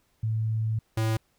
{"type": "tone pair in turn", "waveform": ["sine", "square"], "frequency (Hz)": [110.5, 111], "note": ["A2", "A2"], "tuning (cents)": [8, 16], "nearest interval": "unison", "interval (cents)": 8, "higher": "second", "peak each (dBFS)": -24, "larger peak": "neither", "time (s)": [[0.23, 0.79], [0.97, 1.17]], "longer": "first", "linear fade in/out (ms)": 5, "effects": ["pink hiss -69 dBFS RMS until 1.38 s"]}